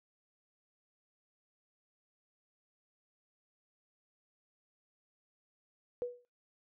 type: tone with exponential decay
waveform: sine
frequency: 488.2 Hz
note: B4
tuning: 20 cents flat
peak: -30 dBFS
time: 6.02-6.25 s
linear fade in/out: 0 ms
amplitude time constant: 50 ms
effects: noise-tail reverb RT60 0.3 s tail -23 dB re dry